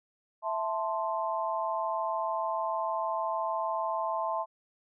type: chord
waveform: sine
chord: A minor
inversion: second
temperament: equal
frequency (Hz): 659.3 / 880 / 1046.5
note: E5 / A5 / C6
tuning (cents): 0 / 0 / 0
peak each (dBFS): -33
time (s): 0.42-4.46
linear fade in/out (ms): 50
effects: none